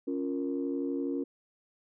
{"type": "chord", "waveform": "sine", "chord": "Bb minor", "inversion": "first", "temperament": "equal", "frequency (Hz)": [277.2, 349.2, 466.2], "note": ["Db4", "F4", "Bb4"], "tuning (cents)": [0, 0, 0], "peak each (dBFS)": [-31, -35, -37], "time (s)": [0.07, 1.24], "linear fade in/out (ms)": 10, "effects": ["tanh soft clip ceiling -21 dBFS"]}